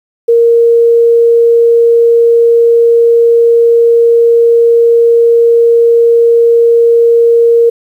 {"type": "tone", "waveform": "sine", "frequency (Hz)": 466.2, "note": "A#4", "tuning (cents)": 0, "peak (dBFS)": -3, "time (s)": [0.28, 7.7], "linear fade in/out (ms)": 10, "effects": ["7-bit"]}